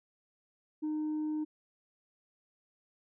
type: tone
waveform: sine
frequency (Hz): 306.6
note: D#4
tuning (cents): -25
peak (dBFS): -29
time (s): 0.82-1.45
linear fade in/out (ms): 20
effects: tanh soft clip ceiling -30 dBFS